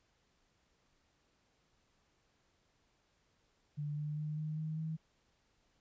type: tone with pitch steps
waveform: sine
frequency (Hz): 147.5 / 149.73 / 152 / 154.3 / 156.63 / 159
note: D3 / D3 / D#3 / D#3 / D#3 / D#3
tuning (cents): +8 / +34 / -40 / -14 / +12 / +38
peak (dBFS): -36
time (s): 3.77-4.97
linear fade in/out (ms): 20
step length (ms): 200
effects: pink hiss -75 dBFS RMS until 5.8 s + resampled to 16000 Hz